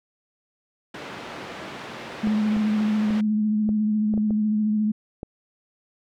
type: band-pass noise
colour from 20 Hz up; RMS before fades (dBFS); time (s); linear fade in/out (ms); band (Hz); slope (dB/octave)
pink; -37; 0.94-3.21; 5; 200 to 3000; 12
type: tone with vibrato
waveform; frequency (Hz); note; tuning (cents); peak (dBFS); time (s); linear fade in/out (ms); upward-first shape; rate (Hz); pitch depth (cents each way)
sine; 213.1; G#3; +45; -19; 2.23-4.92; 10; triangle; 14; 33
type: clicks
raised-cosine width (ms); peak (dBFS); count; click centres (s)
2; -19; 8; 2.272 / 2.566 / 3.106 / 3.691 / 4.139 / 4.177 / 4.307 / 5.231
effects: none